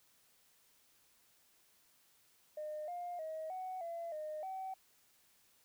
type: tone with pitch steps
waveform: sine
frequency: 609 / 706 / 633 / 745 / 676 / 614 / 761 Hz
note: D#5 / F5 / D#5 / F#5 / E5 / D#5 / F#5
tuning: -37 / +19 / +30 / +12 / +43 / -23 / +48 cents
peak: -39 dBFS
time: 2.57-4.74 s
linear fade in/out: 5 ms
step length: 310 ms
effects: tanh soft clip ceiling -36 dBFS + white hiss -70 dBFS RMS until 5.64 s